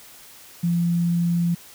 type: tone with quantisation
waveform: sine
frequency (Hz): 171.6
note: F3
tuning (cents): -30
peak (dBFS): -18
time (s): 0.63-1.55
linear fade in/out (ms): 10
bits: 8
effects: white hiss -46 dBFS RMS until 1.74 s